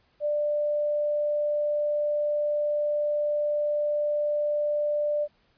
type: tone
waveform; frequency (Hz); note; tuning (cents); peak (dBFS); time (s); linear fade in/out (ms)
sine; 592; D5; +14; -23; 0.2-5.28; 50
effects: pink hiss -66 dBFS RMS until 5.57 s + resampled to 11025 Hz